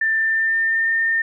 sine tone with pitch glide, 1782 to 1815.2 Hz, A6 to A#6, +22 to -47 cents, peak -16 dBFS, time 0.01-1.22 s, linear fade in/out 5 ms, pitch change +31 cents, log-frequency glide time 0.15-0.93 s, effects none

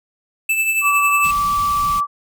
square tone with tremolo, 2637 Hz, E7, in tune, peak -14 dBFS, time 0.49-1.31 s, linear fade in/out 5 ms, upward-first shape triangle, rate 11 Hz, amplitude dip 55%
sine tone with pitch glide, 1152 to 1160 Hz, D6 to D6, -34 to -22 cents, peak -15 dBFS, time 0.81-2.07 s, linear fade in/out 50 ms, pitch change +12 cents, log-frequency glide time 1.11-1.19 s
pink band-stop noise, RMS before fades -30 dBFS, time 1.23-2.01 s, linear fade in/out 20 ms, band 240 to 2100 Hz, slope 48 dB/octave
effects none

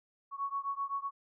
sine beating tone pair, 1108.7 / 1116.5 Hz, C#6 / C#6, 0 / +12 cents, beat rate 7.8 Hz, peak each -36 / -37 dBFS, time 0.31-1.11 s, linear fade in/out 50 ms, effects none

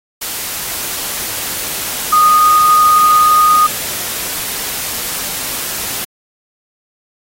sine tone in noise, 1236 Hz, D#6, 12 cents flat, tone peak -6 dBFS, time 2.12-3.67 s, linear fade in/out 10 ms, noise white, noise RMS -21 dBFS, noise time 0.21-6.05 s, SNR +12 dB, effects AAC 48 kbps

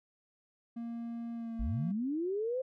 triangle tone with pitch glide, 233.1 to 227.9 Hz, A#3 to A#3, 0 to -39 cents, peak -35 dBFS, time 0.76-1.92 s, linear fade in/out 10 ms, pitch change -39 cents, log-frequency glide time 1.34-1.53 s
sine linear sweep, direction up, 38.57 to 530 Hz, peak -31 dBFS, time 1.59-2.62 s, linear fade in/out 10 ms
effects none

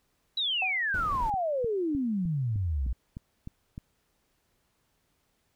sine exponential sweep, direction down, 3977 to 56 Hz, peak -26 dBFS, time 0.37-2.93 s, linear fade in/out 5 ms
sine tone with exponential decay, 751 Hz, F#5, 26 cents sharp, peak -28 dBFS, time 0.62-0.87 s, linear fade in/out 2 ms, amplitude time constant 53 ms
brown noise, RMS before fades -36 dBFS, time 0.94-1.3 s, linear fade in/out 2 ms
click train, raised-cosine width 5 ms, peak -26 dBFS, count 9, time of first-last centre 1.34-3.779 s, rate 3.28 Hz
effects pink hiss -73 dBFS RMS until 5.55 s

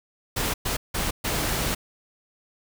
pink noise bursts at uneven times, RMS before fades -26 dBFS, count 4, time 0.36-0.54 / 0.65-0.77 / 0.94-1.11 / 1.24-1.75 s, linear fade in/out 10 ms, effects none

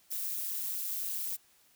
violet noise with amplitude modulation, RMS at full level -32 dBFS, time 0.1-1.37 s, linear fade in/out 20 ms, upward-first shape sine, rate 191 Hz, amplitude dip 80%, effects white hiss -65 dBFS RMS until 1.75 s

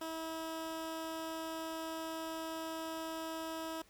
15% pulse tone, 323 Hz, E4, 35 cents flat, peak -33 dBFS, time 0.01-3.82 s, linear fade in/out 5 ms, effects pink hiss -65 dBFS RMS until 3.89 s

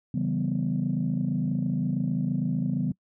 sine chord, C# half-diminished seventh, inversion none, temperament equal with one note detuned, 138.59 / 164.81 / 193.75 / 246.9 Hz, C#3 / E3 / G3 / B3, 0 / 0 / -20 / 0 cents, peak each -29 dBFS, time 0.14-2.92 s, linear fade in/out 5 ms, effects noise-tail reverb RT60 0.1 s tail -25 dB re dry + tanh soft clip ceiling -17 dBFS

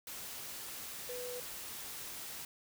sine tone in noise, 493.9 Hz, B4, in tune, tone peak -41 dBFS, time 1.09-1.4 s, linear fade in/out 2 ms, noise white, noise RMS -45 dBFS, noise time 0.07-2.45 s, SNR +1 dB, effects none

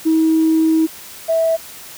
sine tone pair in turn, 320 / 653.4 Hz, D#4 / E5, +49 / -15 cents, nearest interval octave, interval 1236 cents, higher second, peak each -10 / -12 dBFS, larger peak first, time 0.05-0.87 / 1.28-1.57 s, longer first, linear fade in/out 20 ms, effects tanh soft clip ceiling -6 dBFS + white hiss -36 dBFS RMS until 1.97 s

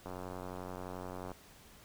click train, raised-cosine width 1 ms, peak -29 dBFS, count 116, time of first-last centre 0.06-1.317 s, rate 91.5 Hz, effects pink hiss -58 dBFS RMS until 1.84 s

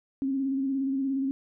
sine tone with vibrato, 270 Hz, C#4, 45 cents flat, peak -25 dBFS, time 0.22-1.31 s, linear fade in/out 0 ms, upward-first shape square, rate 17 Hz, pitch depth 31 cents each way, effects none

